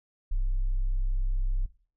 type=tone; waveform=sine; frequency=32.41 Hz; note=C1; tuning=16 cents flat; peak=-22 dBFS; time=0.31-1.66 s; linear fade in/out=10 ms; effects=noise-tail reverb RT60 0.4 s tail -17 dB re dry + tanh soft clip ceiling -22 dBFS